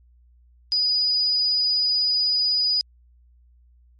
sine tone, 4942 Hz, D#8, 13 cents flat, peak -18 dBFS, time 0.72-2.81 s, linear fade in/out 0 ms, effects added 60 Hz sine -52 dBFS peak until 3.99 s + MP3 48 kbps

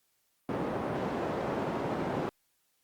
white band-pass noise, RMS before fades -33 dBFS, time 0.49-2.29 s, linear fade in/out 0 ms, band 120 to 630 Hz, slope 12 dB/octave, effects white hiss -74 dBFS RMS until 2.83 s + Opus 48 kbps

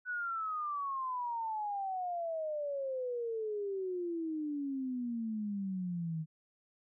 sine exponential sweep, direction down, 1496 to 155.56 Hz, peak -34 dBFS, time 0.05-6.26 s, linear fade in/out 50 ms, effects none

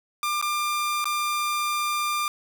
sawtooth tone with dropouts, 1195 Hz, D6, 30 cents sharp, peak -20 dBFS, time 0.23-2.28 s, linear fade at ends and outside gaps 1 ms, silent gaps 0.414-0.425 / 1.043-1.055 s, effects none

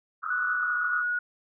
pink band-pass noise, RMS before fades -34 dBFS, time 0.22-1.04 s, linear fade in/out 20 ms, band 1200 to 1400 Hz, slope 96 dB/octave
sine tone with pitch glide, 1478 to 1455.1 Hz, F#6 to F#6, -2 to -29 cents, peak -25 dBFS, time 0.3-1.19 s, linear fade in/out 5 ms, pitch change -27 cents, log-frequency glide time 0.53-0.74 s
effects none

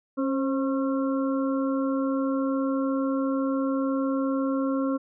harmonic tone with a mistuned harmonic, 271.4 Hz, C#4, 36 cents flat, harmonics 1 / 2 / 4 / 5, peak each -24 / -30 / -36 / -38 dBFS, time 0.17-4.98 s, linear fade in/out 20 ms, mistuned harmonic 2, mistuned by -39 cents, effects none

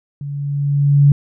sine tone with level ramp, 142.5 Hz, C#3, 48 cents sharp, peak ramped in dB -24 to -5 dBFS, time 0.21-1.12 s, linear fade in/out 2 ms, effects none

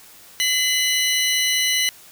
25% pulse tone pair together, 2025 / 2960 Hz, B6 / F#7, +43 / 0 cents, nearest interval perfect fifth, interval 657 cents, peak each -17 dBFS, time 0.4-1.89 s, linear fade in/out 0 ms, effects white hiss -46 dBFS RMS until 2.11 s

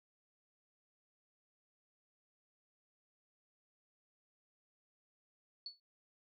sine tone with exponential decay, 4435 Hz, C#8, in tune, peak -39 dBFS, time 5.66-5.8 s, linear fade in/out 2 ms, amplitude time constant 29 ms, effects none

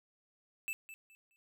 square tone with echo, 2637 Hz, E7, in tune, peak -36 dBFS, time 0.68-0.73 s, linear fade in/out 0 ms, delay 210 ms, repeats 3, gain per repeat -12 dB, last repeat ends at 1.36 s, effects none

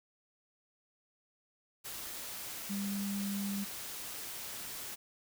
sine tone in noise, 200 Hz, G3, 35 cents sharp, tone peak -34 dBFS, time 2.69-3.65 s, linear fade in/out 20 ms, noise white, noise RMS -43 dBFS, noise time 1.84-4.96 s, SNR +6 dB, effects none

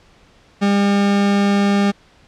40% pulse tone, 200.9 Hz, G3, 43 cents sharp, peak -12 dBFS, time 0.61-1.92 s, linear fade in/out 20 ms, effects pink hiss -51 dBFS RMS until 2.27 s + low-pass 5000 Hz 12 dB/octave

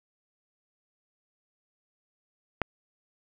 click, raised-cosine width 0.5 ms, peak -10 dBFS, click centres 2.617 s, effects none

